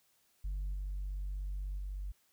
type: tone with level steps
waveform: sine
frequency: 48.16 Hz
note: G1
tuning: 30 cents flat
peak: -32 / -34 / -36 dBFS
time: 0.44-2.12 s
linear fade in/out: 10 ms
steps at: 0.73 / 1.77 s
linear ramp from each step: 20 ms
effects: tanh soft clip ceiling -33 dBFS + white hiss -72 dBFS RMS until 2.32 s